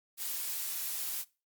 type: noise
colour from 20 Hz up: blue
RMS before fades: -36 dBFS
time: 0.17-1.25 s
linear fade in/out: 50 ms
effects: noise-tail reverb RT60 0.3 s tail -21 dB re dry + Opus 48 kbps